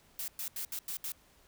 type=noise bursts at uneven times; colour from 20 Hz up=blue; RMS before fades=-38 dBFS; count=6; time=0.19-0.28 / 0.39-0.48 / 0.56-0.65 / 0.72-0.79 / 0.88-0.97 / 1.04-1.12 s; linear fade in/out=2 ms; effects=pink hiss -64 dBFS RMS until 1.47 s